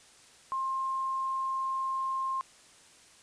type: tone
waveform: sine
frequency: 1061 Hz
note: C6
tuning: 24 cents sharp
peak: -29 dBFS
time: 0.52-2.41 s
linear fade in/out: 0 ms
effects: white hiss -57 dBFS RMS until 3.22 s + resampled to 22050 Hz